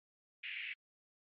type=band-pass noise; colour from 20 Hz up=pink; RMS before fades=-44 dBFS; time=0.43-0.74 s; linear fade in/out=10 ms; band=2000 to 2800 Hz; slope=48 dB/octave; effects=AAC 64 kbps